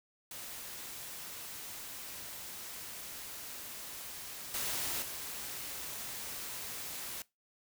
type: noise with level steps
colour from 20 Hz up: white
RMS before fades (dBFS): -45 / -36 / -42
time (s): 0.31-7.22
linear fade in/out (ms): 2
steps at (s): 4.54 / 5.02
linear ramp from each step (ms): 2
effects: noise-tail reverb RT60 0.2 s tail -20 dB re dry